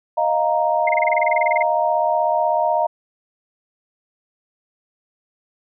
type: chord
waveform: sine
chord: Eb suspended second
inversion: none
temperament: equal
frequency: 622.3 / 698.5 / 932.3 Hz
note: Eb5 / F5 / Bb5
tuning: 0 / 0 / 0 cents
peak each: -20 dBFS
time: 0.17-2.87 s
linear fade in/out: 10 ms
type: tone bursts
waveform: sine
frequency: 2100 Hz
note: C7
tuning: 6 cents sharp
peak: -17 dBFS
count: 16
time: 0.87-1.626 s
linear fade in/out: 5 ms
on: 21 ms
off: 28 ms
effects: none